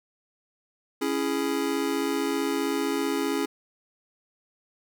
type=chord; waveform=square; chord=C# minor; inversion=none; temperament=just; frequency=277.2 / 332.6 / 415.8 Hz; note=C#4 / E4 / G#4; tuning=0 / +16 / +2 cents; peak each=-29 / -31 / -30 dBFS; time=1.01-3.46 s; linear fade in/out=10 ms; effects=none